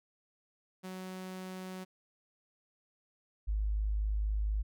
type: tone pair in turn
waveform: sawtooth / sine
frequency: 186.1 / 52.12 Hz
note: F#3 / G#1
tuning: +10 / +7 cents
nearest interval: octave + minor seventh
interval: 2203 cents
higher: first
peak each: -37 / -29 dBFS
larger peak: second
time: 0.83-1.85 / 3.47-4.63 s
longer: second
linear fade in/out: 20 ms
effects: none